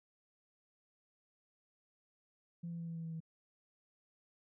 sine tone with pitch steps, 170 / 168.63 / 167.27 / 165.93 / 164.59 / 163.26 / 161.95 Hz, F3 / E3 / E3 / E3 / E3 / E3 / E3, -46 / +40 / +26 / +12 / -2 / -16 / -30 cents, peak -39 dBFS, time 2.63-3.204 s, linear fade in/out 10 ms, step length 82 ms, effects tanh soft clip ceiling -36 dBFS

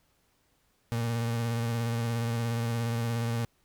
35% pulse tone with vibrato, 116.54 Hz, A#2, in tune, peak -26 dBFS, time 0.92-3.45 s, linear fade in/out 0 ms, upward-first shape sine, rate 17 Hz, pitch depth 31 cents each way, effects pink hiss -70 dBFS RMS until 3.64 s

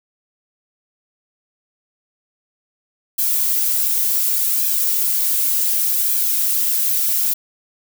violet noise with flanger, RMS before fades -18 dBFS, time 3.18-7.34 s, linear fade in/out 10 ms, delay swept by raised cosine 1.2 to 4.4 ms, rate 0.68 Hz, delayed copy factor +0.65, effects none

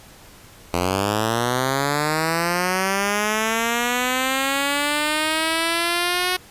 5% pulse linear sweep, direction up, 85.1 to 367 Hz, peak -8 dBFS, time 0.73-6.37 s, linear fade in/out 10 ms, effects pink hiss -46 dBFS RMS until 6.5 s + resampled to 32000 Hz

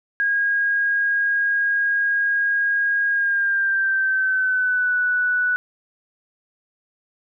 sine tone with pitch glide, 1634 to 1481.2 Hz, G#6 to F#6, -29 to +1 cents, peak -17 dBFS, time 0.2-5.56 s, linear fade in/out 0 ms, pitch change -170 cents, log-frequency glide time 3.1-4.95 s, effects none

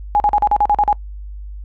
sine tone bursts, 830 Hz, G#5, 1 cent flat, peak -10 dBFS, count 9, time 0.15-0.928 s, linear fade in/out 0 ms, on 50 ms, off 41 ms, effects noise-tail reverb RT60 0.1 s tail -24 dB re dry + added 50 Hz sine -28 dBFS peak until 1.64 s

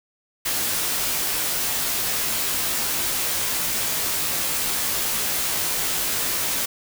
white noise with comb filter, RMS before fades -24 dBFS, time 0.45-6.66 s, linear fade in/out 10 ms, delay 16 ms, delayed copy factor -0.6, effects none

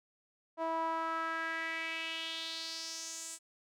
sawtooth tone with band-pass filter sweep, 326.2 Hz, E4, 18 cents flat, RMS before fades -38 dBFS, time 0.57-3.39 s, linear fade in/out 50 ms, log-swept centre 790 to 8200 Hz, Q 3.6, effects none

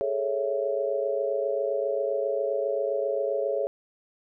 sine chord, A major seventh, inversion third, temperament equal with one note detuned, 415.3 / 442.8 / 554.4 / 659.3 Hz, G#4 / A4 / C#5 / E5, 0 / +11 / 0 / 0 cents, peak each -30 / -33 / -27 / -33 dBFS, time 0.01-3.67 s, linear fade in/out 0 ms, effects none

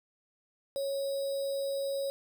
sine tone with sample-and-hold, 551 Hz, C#5, 11 cents flat, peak -30 dBFS, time 0.76-2.1 s, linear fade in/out 0 ms, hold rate 4410 Hz, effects none

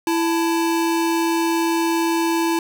square tone pair together, 332.5 / 880 Hz, E4 / A5, +15 / 0 cents, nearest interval octave + perfect fourth, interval 1685 cents, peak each -19 / -25 dBFS, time 0.07-2.59 s, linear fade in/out 2 ms, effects none

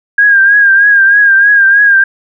sine tone with vibrato, 1618 Hz, G#6, 46 cents flat, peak -3 dBFS, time 0.18-2.04 s, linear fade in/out 5 ms, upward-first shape triangle, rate 3.2 Hz, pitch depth 63 cents each way, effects none

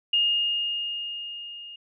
sine tone with level ramp, 2840 Hz, F7, 28 cents sharp, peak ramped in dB -18 to -39 dBFS, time 0.13-1.76 s, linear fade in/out 5 ms, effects none

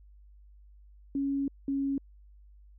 sine tone pair in turn, 277.2 / 275.6 Hz, C#4 / C#4, 0 / -10 cents, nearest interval unison, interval 10 cents, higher first, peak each -27 dBFS, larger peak neither, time 1.15-1.48 / 1.68-1.98 s, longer first, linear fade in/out 2 ms, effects added 50 Hz sine -52 dBFS peak until 2.78 s

